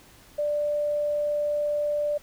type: tone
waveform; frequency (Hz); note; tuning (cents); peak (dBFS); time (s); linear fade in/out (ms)
sine; 590; D5; +8; -23; 0.38-2.18; 10
effects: pink hiss -53 dBFS RMS until 2.22 s